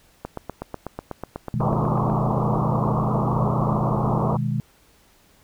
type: click train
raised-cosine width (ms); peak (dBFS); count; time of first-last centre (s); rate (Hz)
1; -15; 16; 0.25-2.1; 8.11
type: chord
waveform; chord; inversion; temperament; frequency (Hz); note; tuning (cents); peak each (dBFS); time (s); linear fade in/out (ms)
sine; G# minor; first; just; 124.59 / 155.74 / 207.7; B2 / D#3 / G#3; +16 / +2 / 0; -24 / -26 / -27; 1.54-4.6; 0
type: low-pass noise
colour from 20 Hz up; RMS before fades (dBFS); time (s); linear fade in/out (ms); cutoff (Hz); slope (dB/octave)
white; -25; 1.6-4.37; 5; 1200; 96
effects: pink hiss -57 dBFS RMS until 5.43 s